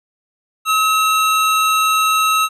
square tone pair together, 1282 / 2712 Hz, E6 / E7, -49 / +49 cents, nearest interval octave + minor second, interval 1298 cents, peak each -14 / -21 dBFS, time 0.65-2.49 s, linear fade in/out 50 ms, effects resampled to 32000 Hz

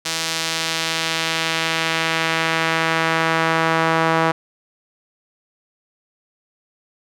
sawtooth tone with band-pass filter sweep, 162.7 Hz, E3, 22 cents flat, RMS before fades -20 dBFS, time 0.05-4.32 s, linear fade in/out 10 ms, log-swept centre 5200 to 1100 Hz, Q 0.97, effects none

